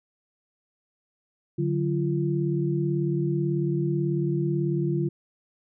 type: tone cluster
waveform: sine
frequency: 146.4 / 184.6 / 343.3 Hz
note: D3 / F#3 / F4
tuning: -5 / -4 / -30 cents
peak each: -25 / -30 / -27 dBFS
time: 1.58-5.09 s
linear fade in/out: 10 ms
effects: none